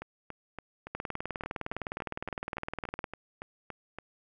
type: two click trains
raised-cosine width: 0.5 ms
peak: -19 / -24 dBFS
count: 42 / 15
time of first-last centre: 0.95-3.042 / 0.02-3.986 s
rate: 19.6 / 3.53 Hz
effects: none